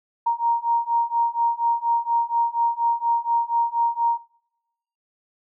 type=beating tone pair; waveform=sine; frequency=932.3 / 936.5 Hz; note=A#5 / A#5; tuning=0 / +8 cents; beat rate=4.2 Hz; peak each=-22 dBFS; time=0.26-4.18 s; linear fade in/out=10 ms; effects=noise-tail reverb RT60 0.9 s tail -22 dB re dry